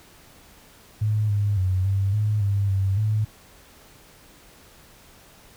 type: tone with pitch steps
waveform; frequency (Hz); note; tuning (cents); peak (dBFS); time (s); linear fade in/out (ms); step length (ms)
sine; 106.8 / 102.4 / 93 / 97.9 / 105.9 / 100 / 96.8 / 107.3; G#2 / G#2 / F#2 / G2 / G#2 / G2 / G2 / A2; +49 / -24 / +9 / -2 / +34 / +35 / -21 / -43; -19; 1.01-3.25; 10; 280
effects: pink hiss -51 dBFS RMS until 5.56 s